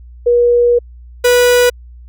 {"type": "tone pair in turn", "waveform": ["sine", "45% pulse"], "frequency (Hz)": [480.5, 490], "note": ["B4", "B4"], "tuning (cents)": [-48, -14], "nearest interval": "unison", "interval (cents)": 34, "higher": "second", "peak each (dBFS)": -7, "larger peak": "neither", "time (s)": [[0.26, 0.79], [1.24, 1.7]], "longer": "first", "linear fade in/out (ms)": 10, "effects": ["added 60 Hz sine -33 dBFS peak until 2.08 s"]}